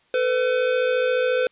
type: tone pair together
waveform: square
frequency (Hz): 450.5 / 504.8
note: A4 / B4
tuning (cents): +41 / +38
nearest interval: major second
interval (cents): 197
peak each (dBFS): -27 / -20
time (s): 0.14-1.47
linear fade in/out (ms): 2
effects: white hiss -61 dBFS RMS until 1.51 s + resampled to 8000 Hz